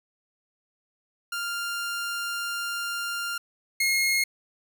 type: tone pair in turn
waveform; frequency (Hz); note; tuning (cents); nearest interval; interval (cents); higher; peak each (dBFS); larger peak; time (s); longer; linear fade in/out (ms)
sawtooth; 1396.9 / 2153; F6 / C7; 0 / +49; perfect fifth; 749; second; -25 / -18; second; 1.32-3.38 / 3.8-4.24; first; 5
effects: none